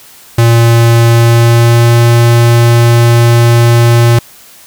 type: tone with pitch glide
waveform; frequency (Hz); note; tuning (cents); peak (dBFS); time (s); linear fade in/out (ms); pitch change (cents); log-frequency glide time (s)
square; 116.54 to 117.89; A#2 to A#2; 0 to +20; -4; 0.38-4.19; 5; +20; 1.09-1.96
effects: white hiss -37 dBFS RMS until 4.66 s